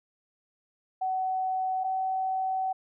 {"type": "tone pair in turn", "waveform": "sine", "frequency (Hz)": [752, 757.7], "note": ["F#5", "F#5"], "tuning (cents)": [28, 41], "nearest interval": "unison", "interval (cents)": 13, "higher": "second", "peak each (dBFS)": -26, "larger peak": "neither", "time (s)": [[1.01, 1.84], [1.84, 2.73]], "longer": "second", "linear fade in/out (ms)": 10, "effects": []}